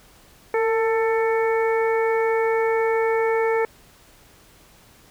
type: harmonic tone with a mistuned harmonic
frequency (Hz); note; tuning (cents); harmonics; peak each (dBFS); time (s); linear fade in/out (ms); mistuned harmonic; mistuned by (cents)
444; A4; +16; 1 / 2 / 3 / 4 / 5; -19 / -26 / -32 / -31 / -31; 0.54-3.65; 2; 1; +35
effects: pink hiss -52 dBFS RMS until 5.1 s